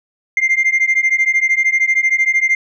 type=beating tone pair; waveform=sine; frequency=2093 / 2106 Hz; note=C7 / C7; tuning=0 / +11 cents; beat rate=13 Hz; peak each=-13 dBFS; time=0.37-2.55 s; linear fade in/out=2 ms; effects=tanh soft clip ceiling -8 dBFS

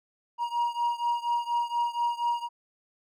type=beating tone pair; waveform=triangle; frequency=948 / 952.2 Hz; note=A#5 / A#5; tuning=+29 / +37 cents; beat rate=4.2 Hz; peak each=-26 / -28 dBFS; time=0.38-2.49 s; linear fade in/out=50 ms; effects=none

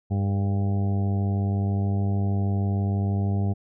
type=harmonic tone with a mistuned harmonic; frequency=99.3 Hz; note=G2; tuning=23 cents sharp; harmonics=1 / 2 / 3 / 4 / 5 / 6 / 7 / 8; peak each=-22 / -28 / -38 / -38 / -45 / -46 / -40 / -43 dBFS; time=0.1-3.54 s; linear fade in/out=20 ms; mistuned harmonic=5; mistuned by=-45 cents; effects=none

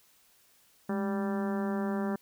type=harmonic tone with a mistuned harmonic; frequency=195.7 Hz; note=G3; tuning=3 cents flat; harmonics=1 / 2 / 3 / 4 / 5 / 6 / 7 / 8 / 9; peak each=-30 / -36 / -40 / -42 / -44 / -46 / -47 / -48 / -49 dBFS; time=0.89-2.16 s; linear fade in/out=5 ms; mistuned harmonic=1; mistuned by=+86 cents; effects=white hiss -64 dBFS RMS until 2.21 s

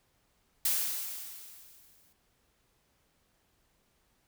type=noise with exponential decay; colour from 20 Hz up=blue; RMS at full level=-27 dBFS; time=0.65-2.13 s; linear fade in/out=5 ms; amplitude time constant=320 ms; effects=pink hiss -72 dBFS RMS until 4.27 s

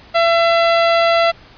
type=tone; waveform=sawtooth; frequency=673 Hz; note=E5; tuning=36 cents sharp; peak=-7 dBFS; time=0.14-1.32 s; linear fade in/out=20 ms; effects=pink hiss -43 dBFS RMS until 1.57 s + resampled to 11025 Hz

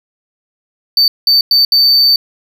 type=tone bursts at uneven times; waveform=triangle; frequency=4567 Hz; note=D8; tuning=49 cents flat; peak=-5 dBFS; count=4; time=0.97-1.08 / 1.27-1.41 / 1.51-1.65 / 1.72-2.16 s; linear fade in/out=2 ms; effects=none

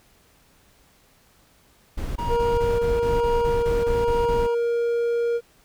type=noise bursts; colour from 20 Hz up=brown; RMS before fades=-27 dBFS; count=12; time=1.97-4.47 s; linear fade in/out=10 ms; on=190 ms; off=20 ms
type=tone with tremolo; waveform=triangle; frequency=948 Hz; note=A#5; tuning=29 cents sharp; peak=-23 dBFS; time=2.18-4.55 s; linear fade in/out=10 ms; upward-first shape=sine; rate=1.1 Hz; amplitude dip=70%
type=tone; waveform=triangle; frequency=470.5 Hz; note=A#4; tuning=16 cents sharp; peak=-18 dBFS; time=2.28-5.41 s; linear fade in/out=50 ms
effects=pink hiss -58 dBFS RMS until 5.64 s

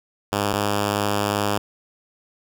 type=tone pair in turn; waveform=5% pulse; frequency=101.9 / 102.55 Hz; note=G#2 / G#2; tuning=-32 / -21 cents; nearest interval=unison; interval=11 cents; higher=second; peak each=-9 dBFS; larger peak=neither; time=0.32-0.53 / 0.53-1.58 s; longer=second; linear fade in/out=5 ms; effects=none

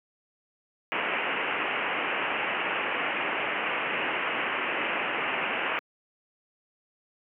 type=low-pass noise; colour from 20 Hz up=white; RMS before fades=-29 dBFS; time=0.92-5.79 s; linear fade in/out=0 ms; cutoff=2900 Hz; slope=96 dB/octave; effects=high-pass 300 Hz 12 dB/octave

